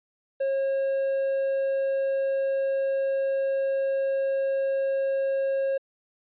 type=tone; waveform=triangle; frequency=542 Hz; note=C#5; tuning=39 cents flat; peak=-21 dBFS; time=0.4-5.78 s; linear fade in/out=10 ms; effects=resampled to 8000 Hz